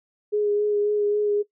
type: tone with vibrato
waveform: sine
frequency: 415.3 Hz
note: G#4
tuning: in tune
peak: -19 dBFS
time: 0.32-1.43 s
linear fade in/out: 20 ms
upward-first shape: sine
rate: 3.7 Hz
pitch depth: 17 cents each way
effects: noise-tail reverb RT60 0.1 s tail -19 dB re dry